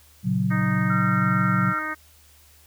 sine chord, F# major, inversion first, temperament equal, 116.54 / 138.59 / 185 Hz, A#2 / C#3 / F#3, 0 / 0 / 0 cents, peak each -26 / -26 / -22 dBFS, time 0.23-1.74 s, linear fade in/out 50 ms
harmonic tone, 310 Hz, D#4, 6 cents flat, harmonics 1 / 2 / 3 / 4 / 5 / 6 / 7, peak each -36 / -40 / -39 / -31 / -32 / -32 / -37 dBFS, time 0.5-1.95 s, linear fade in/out 20 ms
sine tone, 1365 Hz, F6, 40 cents flat, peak -24 dBFS, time 0.9-1.79 s, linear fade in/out 2 ms
effects added 75 Hz sine -55 dBFS peak until 2.66 s + white hiss -55 dBFS RMS until 2.66 s

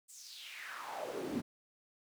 brown noise with high-pass filter sweep, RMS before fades -43 dBFS, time 0.08-1.42 s, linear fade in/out 20 ms, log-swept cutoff 8300 to 210 Hz, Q 3.7, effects none

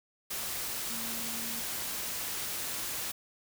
sine tone in noise, 230 Hz, A#3, 23 cents flat, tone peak -44 dBFS, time 0.9-1.6 s, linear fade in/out 10 ms, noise white, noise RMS -36 dBFS, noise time 0.3-3.12 s, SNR -11 dB, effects none

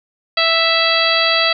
harmonic tone, 659.3 Hz, E5, in tune, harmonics 1 / 2 / 3 / 4 / 5 / 6 / 7, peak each -20 / -20 / -20 / -20 / -20 / -20 / -20 dBFS, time 0.37-1.53 s, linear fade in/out 5 ms, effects none

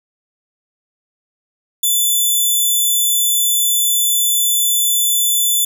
5% pulse tone, 3496 Hz, A7, 12 cents flat, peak -5 dBFS, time 1.83-5.65 s, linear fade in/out 5 ms, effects none

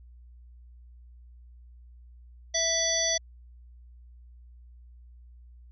harmonic tone with a mistuned harmonic, 657 Hz, E5, 6 cents flat, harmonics 1 / 3 / 5 / 7 / 9, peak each -31 / -33 / -32 / -32 / -27 dBFS, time 2.54-3.18 s, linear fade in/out 10 ms, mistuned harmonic 5, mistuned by +69 cents, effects added 60 Hz sine -48 dBFS peak until 5.71 s

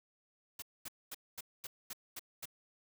white noise bursts, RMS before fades -44 dBFS, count 8, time 0.59-2.456 s, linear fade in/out 5 ms, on 32 ms, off 230 ms, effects none

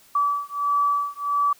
sine beating tone pair, 1150 / 1151.5 Hz, D6 / D6, -37 / -34 cents, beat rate 1.5 Hz, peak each -23 dBFS, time 0.15-1.53 s, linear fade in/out 5 ms, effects white hiss -54 dBFS RMS until 1.59 s

